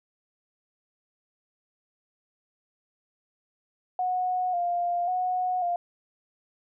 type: tone with vibrato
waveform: sine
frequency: 716 Hz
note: F5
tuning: 43 cents sharp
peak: -24 dBFS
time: 3.99-5.76 s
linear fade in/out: 2 ms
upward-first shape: square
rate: 0.92 Hz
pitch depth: 39 cents each way
effects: none